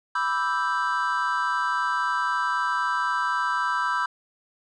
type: chord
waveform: triangle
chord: E minor seventh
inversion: second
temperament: equal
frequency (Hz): 987.8 / 1174.7 / 1318.5 / 1568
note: B5 / D6 / E6 / G6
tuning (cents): 0 / 0 / 0 / 0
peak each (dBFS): -25 / -30 / -26 / -26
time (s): 0.15-4.06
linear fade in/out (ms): 5
effects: resampled to 22050 Hz